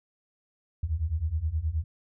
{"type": "beating tone pair", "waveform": "sine", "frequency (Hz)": [74, 83.5], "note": ["D2", "E2"], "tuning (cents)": [14, 23], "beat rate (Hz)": 9.5, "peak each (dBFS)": [-30, -28], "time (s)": [0.83, 1.84], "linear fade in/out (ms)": 5, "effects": []}